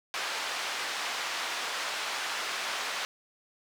pink band-pass noise, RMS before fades -34 dBFS, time 0.14-3.05 s, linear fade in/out 0 ms, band 940 to 5300 Hz, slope 12 dB/octave, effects none

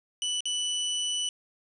sawtooth tone with dropouts, 2973 Hz, F#7, 8 cents sharp, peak -24 dBFS, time 0.22-1.29 s, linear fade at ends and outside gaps 1 ms, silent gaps 0.406-0.455 s, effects resampled to 24000 Hz + 9-bit

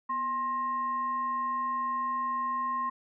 sine tone with frequency modulation, 1060 Hz, C6, 22 cents sharp, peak -28 dBFS, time 0.09-2.9 s, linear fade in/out 10 ms, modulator 814 Hz, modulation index 0.31, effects none

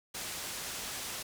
white low-pass noise, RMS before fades -40 dBFS, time 0.14-1.23 s, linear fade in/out 10 ms, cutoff 9500 Hz, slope 12 dB/octave, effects none

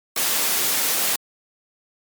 white high-pass noise, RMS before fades -21 dBFS, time 0.16-1.16 s, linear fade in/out 5 ms, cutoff 220 Hz, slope 12 dB/octave, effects MP3 96 kbps

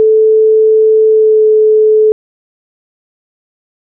sine tone with pitch glide, 436.9 to 431.9 Hz, A4 to A4, -12 to -32 cents, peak -4 dBFS, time 0-2.12 s, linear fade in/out 0 ms, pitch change -20 cents, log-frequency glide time 1.09-1.46 s, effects none

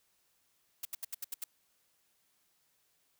blue noise bursts, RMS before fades -38 dBFS, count 7, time 0.83-1.44 s, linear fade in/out 5 ms, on 22 ms, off 76 ms, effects white hiss -74 dBFS RMS until 3.19 s

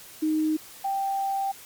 sine tone pair in turn, 311.1 / 783.9 Hz, D#4 / G5, 0 / 0 cents, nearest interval octave + major third, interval 1600 cents, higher second, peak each -21 / -24 dBFS, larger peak first, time 0.22-0.57 / 0.84-1.52 s, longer second, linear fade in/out 10 ms, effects white hiss -46 dBFS RMS until 1.65 s + MP3 96 kbps

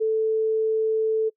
sine tone, 440 Hz, A4, in tune, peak -19 dBFS, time 0-1.3 s, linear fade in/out 20 ms, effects noise-tail reverb RT60 0.1 s tail -24 dB re dry

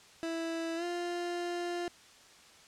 30% pulse tone with pitch glide, 329.6 to 349.2 Hz, E4 to F4, 0 to 0 cents, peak -31 dBFS, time 0.23-1.88 s, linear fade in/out 0 ms, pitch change +100 cents, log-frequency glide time 0.76-0.84 s, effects white hiss -57 dBFS RMS until 2.67 s + low-pass 7000 Hz 12 dB/octave

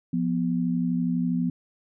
sine tone pair together, 174.61 / 246.9 Hz, F3 / B3, 0 / 0 cents, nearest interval tritone, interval 600 cents, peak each -25 dBFS, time 0.13-1.5 s, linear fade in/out 5 ms, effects none

